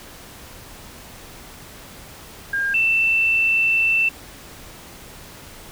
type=tone pair in turn; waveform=sine; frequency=1610 / 2671 Hz; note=G6 / E7; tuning=+46 / +22 cents; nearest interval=major sixth; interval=876 cents; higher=second; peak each=-19 / -15 dBFS; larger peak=second; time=2.53-2.74 / 2.74-4.09 s; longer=second; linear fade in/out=5 ms; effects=pink hiss -41 dBFS RMS until 5.71 s